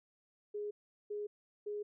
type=tone bursts; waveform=sine; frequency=415.5 Hz; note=G#4; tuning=1 cent sharp; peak=-37 dBFS; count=3; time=0.54-1.83 s; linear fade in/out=10 ms; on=170 ms; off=390 ms; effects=none